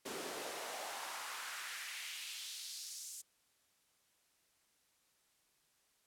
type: noise with high-pass filter sweep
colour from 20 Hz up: pink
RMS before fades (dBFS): -45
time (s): 0.05-3.22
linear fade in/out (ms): 10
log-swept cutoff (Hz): 310 to 7400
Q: 1.8
effects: white hiss -75 dBFS RMS until 6.06 s + low-pass 12000 Hz 12 dB/octave